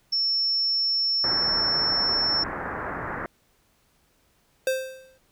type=tone; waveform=sine; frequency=5400 Hz; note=E8; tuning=41 cents sharp; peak=-21 dBFS; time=0.12-2.44 s; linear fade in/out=10 ms
type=low-pass noise; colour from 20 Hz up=white; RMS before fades=-32 dBFS; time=1.24-3.26 s; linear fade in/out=0 ms; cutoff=1800 Hz; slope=48 dB/octave
type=tone with exponential decay; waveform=square; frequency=523.3 Hz; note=C5; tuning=in tune; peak=-20 dBFS; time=4.67-5.18 s; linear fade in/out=2 ms; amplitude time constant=110 ms
effects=pink hiss -65 dBFS RMS until 5.31 s